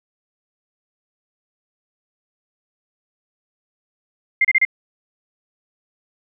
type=tone bursts; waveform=sine; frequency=2100 Hz; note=C7; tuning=6 cents sharp; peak=-11 dBFS; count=4; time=4.41-4.651 s; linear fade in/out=5 ms; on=37 ms; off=31 ms; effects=none